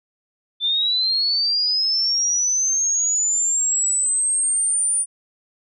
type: linear sweep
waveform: sine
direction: up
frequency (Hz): 3520 to 9397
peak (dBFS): -17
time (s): 0.6-5.06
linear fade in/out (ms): 50
effects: none